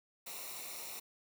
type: noise with comb filter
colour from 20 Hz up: white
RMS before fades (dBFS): -45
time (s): 0.26-1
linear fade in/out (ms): 10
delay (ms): 0.62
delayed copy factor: -0.7
effects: none